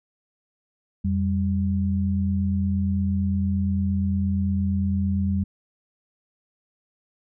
sine tone pair together, 87.31 / 196 Hz, F2 / G3, 0 / 0 cents, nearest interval octave + major second, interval 1400 cents, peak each -23 dBFS, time 1.04-5.44 s, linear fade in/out 10 ms, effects none

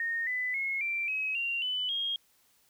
sine tone with pitch steps, 1846 / 2001 / 2170 / 2353 / 2551 / 2766 / 2999 / 3251 Hz, A#6 / B6 / C#7 / D7 / D#7 / F7 / F#7 / G#7, -17 / +22 / -37 / +3 / +43 / -17 / +23 / -38 cents, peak -29 dBFS, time 0-2.16 s, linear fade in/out 2 ms, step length 270 ms, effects white hiss -67 dBFS RMS until 2.69 s

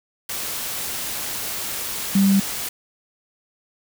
sine tone in noise, 196 Hz, G3, in tune, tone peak -13 dBFS, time 2.15-2.4 s, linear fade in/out 5 ms, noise white, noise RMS -28 dBFS, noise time 0.29-2.69 s, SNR +12 dB, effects none

